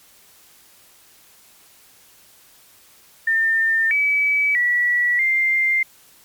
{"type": "tone with pitch steps", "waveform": "sine", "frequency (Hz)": [1804, 2289, 1943, 2098], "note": ["A6", "D7", "B6", "C7"], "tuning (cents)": [43, -45, -29, 4], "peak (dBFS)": -15, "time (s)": [3.27, 5.83], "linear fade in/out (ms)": 5, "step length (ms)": 640, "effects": ["white hiss -51 dBFS RMS until 6.24 s", "MP3 96 kbps"]}